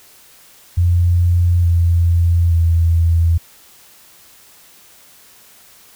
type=tone with pitch steps; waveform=sine; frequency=87.31 / 85.37 / 83.46 Hz; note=F2 / F2 / E2; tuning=0 / -39 / +22 cents; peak=-10 dBFS; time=0.77-3.38 s; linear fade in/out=10 ms; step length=870 ms; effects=white hiss -46 dBFS RMS until 5.95 s